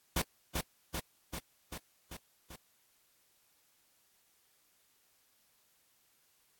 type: noise with echo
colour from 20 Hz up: pink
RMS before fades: -31 dBFS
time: 0.16-0.22 s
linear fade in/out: 5 ms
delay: 390 ms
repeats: 6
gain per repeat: -3 dB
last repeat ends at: 2.56 s
effects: white hiss -71 dBFS RMS until 6.59 s + AAC 64 kbps